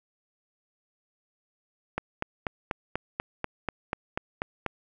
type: click train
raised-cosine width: 0.5 ms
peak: -13 dBFS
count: 12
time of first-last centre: 1.98-4.663 s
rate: 4.1 Hz
effects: none